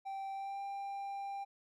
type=tone with pitch glide; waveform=triangle; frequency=780 to 793.6 Hz; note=G5 to G5; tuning=-9 to +21 cents; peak=-37 dBFS; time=0.05-1.45 s; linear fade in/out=20 ms; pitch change=+30 cents; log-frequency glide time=0.33-0.61 s; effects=none